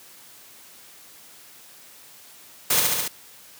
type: noise with echo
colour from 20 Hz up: white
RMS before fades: -20 dBFS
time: 2.7-2.8 s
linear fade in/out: 5 ms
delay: 70 ms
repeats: 4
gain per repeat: -2 dB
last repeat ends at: 3.08 s
effects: white hiss -48 dBFS RMS until 3.59 s + high-pass 100 Hz 12 dB/octave